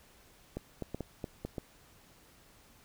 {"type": "clicks", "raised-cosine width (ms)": 2, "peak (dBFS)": -23, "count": 7, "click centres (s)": [0.57, 0.823, 0.946, 1.007, 1.242, 1.45, 1.582], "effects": ["pink hiss -61 dBFS RMS until 2.84 s"]}